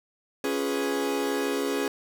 40% pulse chord, C# dominant seventh, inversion none, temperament equal, 277.2 / 349.2 / 415.3 / 493.9 Hz, C#4 / E#4 / G#4 / B4, 0 / 0 / 0 / 0 cents, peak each -29 / -34 / -28 / -33 dBFS, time 0.44-1.88 s, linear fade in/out 2 ms, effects none

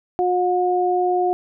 sine tone pair together, 360.5 / 721 Hz, F#4 / F#5, -45 / -45 cents, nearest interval octave, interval 1200 cents, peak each -19 dBFS, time 0.19-1.33 s, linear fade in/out 0 ms, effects none

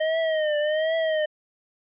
square tone with vibrato, 622.3 Hz, D#5, in tune, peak -22 dBFS, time 0-1.26 s, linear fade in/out 10 ms, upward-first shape triangle, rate 1.3 Hz, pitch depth 94 cents each way, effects resampled to 8000 Hz

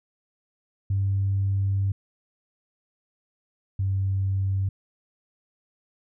sine tone pair in turn, 98 / 96.65 Hz, G2 / G2, 0 / -24 cents, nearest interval unison, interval 24 cents, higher first, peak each -20 / -21 dBFS, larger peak first, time 0.9-1.92 / 3.79-4.69 s, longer first, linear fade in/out 5 ms, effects tanh soft clip ceiling -16 dBFS

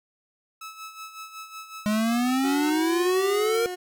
sawtooth tone with tremolo, 1300 Hz, E6, 24 cents flat, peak -32 dBFS, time 0.61-2.7 s, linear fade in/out 5 ms, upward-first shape sine, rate 5.4 Hz, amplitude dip 65%
square exponential sweep, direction up, 207.7 to 470.5 Hz, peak -22 dBFS, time 1.86-3.66 s, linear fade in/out 0 ms
30% pulse tone with pitch glide, 370 to 362 Hz, F#4 to F#4, 0 to -38 cents, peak -28 dBFS, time 2.43-3.76 s, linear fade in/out 20 ms, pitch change -38 cents, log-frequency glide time 3.5-3.6 s
effects none

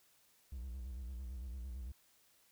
triangle tone with vibrato, 62.5 Hz, B1, 21 cents sharp, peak -40 dBFS, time 0.52-1.92 s, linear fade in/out 5 ms, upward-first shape square, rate 8.9 Hz, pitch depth 110 cents each way, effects white hiss -70 dBFS RMS until 2.51 s

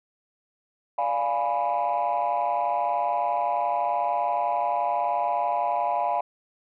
sine chord, D diminished seventh, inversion none, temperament equal, 587.3 / 698.5 / 830.6 / 987.8 Hz, D5 / F5 / Ab5 / Cb6, 0 / 0 / 0 / 0 cents, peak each -30 / -25 / -26 / -27 dBFS, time 0.98-6.21 s, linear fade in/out 5 ms, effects tanh soft clip ceiling -17 dBFS

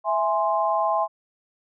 sine chord, E augmented, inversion none, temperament equal, 659.3 / 830.6 / 1046.5 Hz, E5 / G#5 / B#5, 0 / 0 / 0 cents, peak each -24 dBFS, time 0.04-1.08 s, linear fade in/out 50 ms, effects none

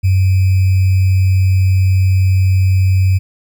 sine tone with sample-and-hold, 94.1 Hz, F#2, 30 cents sharp, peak -8 dBFS, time 0.03-3.19 s, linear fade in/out 20 ms, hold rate 2450 Hz, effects none

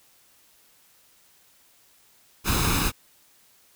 pink noise with comb filter, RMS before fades -23 dBFS, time 2.44-2.92 s, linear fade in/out 50 ms, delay 0.78 ms, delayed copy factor +0.6, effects white hiss -59 dBFS RMS until 3.75 s

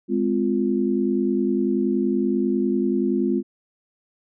sine chord, F minor, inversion first, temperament equal with one note detuned, 207.7 / 258 / 349.2 Hz, Ab3 / C4 / F4, 0 / -24 / 0 cents, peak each -23 dBFS, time 0.08-3.43 s, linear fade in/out 50 ms, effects none

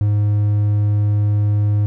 triangle tone, 103.83 Hz, G#2, in tune, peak -11 dBFS, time 0.01-1.86 s, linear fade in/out 0 ms, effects none

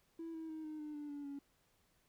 triangle tone with pitch steps, 329.6 / 322.3 / 315.1 / 308.1 / 301.2 / 294.5 / 287.9 / 281.5 Hz, E4 / E4 / D#4 / D#4 / D4 / D4 / D4 / C#4, 0 / -39 / +22 / -17 / +44 / +5 / -34 / +27 cents, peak -40 dBFS, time 0.19-1.39 s, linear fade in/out 5 ms, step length 150 ms, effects tanh soft clip ceiling -39 dBFS + pink hiss -75 dBFS RMS until 2.08 s

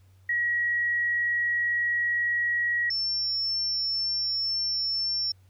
sine tone pair in turn, 1909 / 5399 Hz, A#6 / E8, +41 / +41 cents, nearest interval octave + tritone, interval 1800 cents, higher second, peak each -23 / -25 dBFS, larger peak first, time 0.29-2.9 / 2.9-5.32 s, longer first, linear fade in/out 5 ms, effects added 94 Hz sine -54 dBFS peak until 5.49 s + pink hiss -68 dBFS RMS until 5.49 s

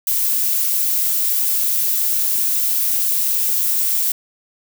violet noise, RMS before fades -18 dBFS, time 0.07-4.12 s, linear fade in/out 2 ms, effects none

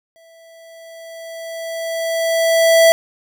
square tone with exponential growth, 659.3 Hz, E5, in tune, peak -7 dBFS, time 0.16-2.92 s, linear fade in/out 0 ms, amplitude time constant 600 ms, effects none

